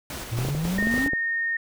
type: noise with tremolo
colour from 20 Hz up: pink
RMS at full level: -34 dBFS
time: 0.1-1.08 s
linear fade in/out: 2 ms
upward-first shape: square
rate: 3.7 Hz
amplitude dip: 35%
type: exponential sweep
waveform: triangle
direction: up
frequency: 110 to 293.7 Hz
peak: -22 dBFS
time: 0.31-1.1 s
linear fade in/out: 20 ms
type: clicks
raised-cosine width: 2 ms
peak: -16 dBFS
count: 12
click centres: 0.388 / 0.45 / 0.487 / 0.55 / 0.653 / 0.787 / 0.826 / 0.871 / 0.941 / 0.979 / 1.062 / 1.134 s
type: tone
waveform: sine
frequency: 1840 Hz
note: A#6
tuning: 23 cents flat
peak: -23 dBFS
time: 0.78-1.57 s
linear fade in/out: 5 ms
effects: none